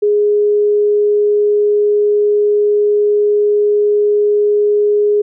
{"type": "tone", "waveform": "sine", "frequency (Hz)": 415.3, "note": "G#4", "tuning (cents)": 0, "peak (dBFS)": -9, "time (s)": [0.02, 5.22], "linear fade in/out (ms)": 10, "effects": []}